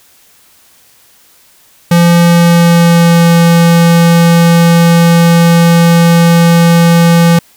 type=tone with pitch glide; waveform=square; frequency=171.3 to 169.04 Hz; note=F3 to E3; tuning=-33 to +44 cents; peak=-4 dBFS; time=1.91-7.39 s; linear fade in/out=5 ms; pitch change=-23 cents; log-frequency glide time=2.21-3.31 s; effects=white hiss -45 dBFS RMS until 7.56 s